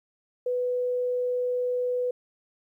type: tone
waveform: sine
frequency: 495.8 Hz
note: B4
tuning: 7 cents sharp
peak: -24 dBFS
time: 0.46-2.11 s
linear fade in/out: 5 ms
effects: 11-bit